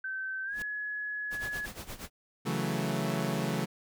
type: tone with pitch glide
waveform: sine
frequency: 1542 to 1691.3 Hz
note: G6 to G#6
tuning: -29 to +31 cents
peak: -33 dBFS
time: 0.04-1.66 s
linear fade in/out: 5 ms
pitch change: +160 cents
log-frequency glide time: 0.44-0.56 s
type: noise with exponential growth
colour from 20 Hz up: pink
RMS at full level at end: -40 dBFS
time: 0.47-0.62 s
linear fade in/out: 0 ms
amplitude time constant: 31 ms
type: noise with tremolo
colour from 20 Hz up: pink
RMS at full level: -40 dBFS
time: 1.3-2.1 s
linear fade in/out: 50 ms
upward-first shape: sine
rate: 8.5 Hz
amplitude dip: 80%
type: chord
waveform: sawtooth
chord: F# minor seventh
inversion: second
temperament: equal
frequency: 138.59 / 164.81 / 185 / 220 Hz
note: C#3 / E3 / F#3 / A3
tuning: 0 / 0 / 0 / 0 cents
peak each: -31 dBFS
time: 2.45-3.66 s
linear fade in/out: 20 ms
effects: none